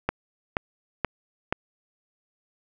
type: click train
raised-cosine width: 0.5 ms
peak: -8 dBFS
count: 4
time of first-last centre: 0.09-1.525 s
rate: 2.09 Hz
effects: none